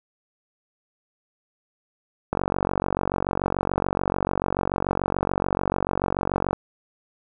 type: click train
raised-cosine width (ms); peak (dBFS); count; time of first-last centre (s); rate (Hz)
1; -8; 198; 2.33-6.53; 46.9
effects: none